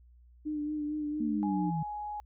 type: tone with vibrato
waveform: sine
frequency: 300 Hz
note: D4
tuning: 37 cents sharp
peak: -31 dBFS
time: 0.45-1.71 s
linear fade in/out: 20 ms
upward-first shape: sine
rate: 4.4 Hz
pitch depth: 29 cents each way
type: linear sweep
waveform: sine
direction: down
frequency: 233.1 to 154.6 Hz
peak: -30 dBFS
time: 1.2-1.83 s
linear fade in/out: 5 ms
type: tone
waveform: sine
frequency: 836 Hz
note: G#5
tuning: 11 cents sharp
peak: -35 dBFS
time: 1.43-2.2 s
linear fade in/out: 0 ms
effects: added 60 Hz sine -55 dBFS peak until 2.25 s